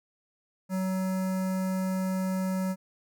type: tone with notch filter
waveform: square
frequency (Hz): 187.8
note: F#3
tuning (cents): +26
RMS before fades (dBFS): -29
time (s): 0.69-2.76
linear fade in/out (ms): 50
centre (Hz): 3300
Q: 0.69
effects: none